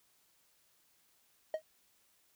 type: tone with exponential decay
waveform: triangle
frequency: 628 Hz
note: D#5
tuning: 16 cents sharp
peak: -26 dBFS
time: 1.54-1.62 s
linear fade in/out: 2 ms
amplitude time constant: 17 ms
effects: white hiss -71 dBFS RMS until 2.35 s